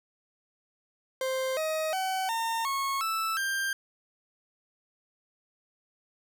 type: tone with pitch steps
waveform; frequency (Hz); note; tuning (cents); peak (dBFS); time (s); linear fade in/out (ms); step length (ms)
40% pulse; 523.3 / 629.5 / 757.4 / 911.1 / 1096.1 / 1318.6 / 1586.3; C5 / D#5 / F#5 / A#5 / C#6 / E6 / G6; 0 / +20 / +40 / -40 / -20 / 0 / +20; -27; 1.21-3.73; 2; 360
effects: none